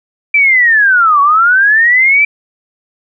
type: linear two-way sweep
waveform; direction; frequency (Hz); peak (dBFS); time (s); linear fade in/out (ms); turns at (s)
sine; down then up; 2349 to 1108.7 to 2349; -5; 0.34-2.25; 5; 1.21
effects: none